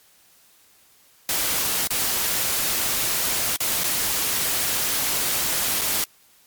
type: noise with dropouts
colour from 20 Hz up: white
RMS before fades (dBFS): -23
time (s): 1.29-6.04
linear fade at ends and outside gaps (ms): 1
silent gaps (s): 1.873-1.905 / 3.562-3.604 / 3.836-3.841 / 5.812-5.816
effects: white hiss -56 dBFS RMS until 6.46 s + MP3 96 kbps